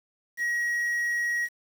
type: tone with quantisation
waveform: triangle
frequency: 1901 Hz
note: A#6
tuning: 33 cents sharp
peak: -23 dBFS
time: 0.37-1.49 s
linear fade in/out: 50 ms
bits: 8
effects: none